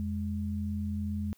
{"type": "tone pair together", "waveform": "sine", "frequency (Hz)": [85.28, 207.7], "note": ["F2", "G#3"], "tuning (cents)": [-41, 0], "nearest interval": "octave + minor third", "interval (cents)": 1541, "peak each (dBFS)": [-33, -33], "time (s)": [0, 1.33], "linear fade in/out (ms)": 0, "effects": ["white hiss -66 dBFS RMS until 1.37 s"]}